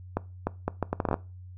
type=accelerating click train; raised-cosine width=1 ms; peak=-12 dBFS; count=11; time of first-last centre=0.17-1.142 s; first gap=300 ms; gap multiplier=0.7; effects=noise-tail reverb RT60 0.3 s tail -20 dB re dry + added 91 Hz sine -42 dBFS peak until 1.57 s